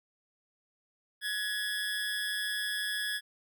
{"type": "tone with amplitude modulation", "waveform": "25% pulse", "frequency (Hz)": 1686, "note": "G#6", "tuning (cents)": 26, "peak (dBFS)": -25, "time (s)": [1.21, 3.21], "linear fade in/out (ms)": 50, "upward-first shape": "sine", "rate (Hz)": 198, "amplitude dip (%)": 55, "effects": []}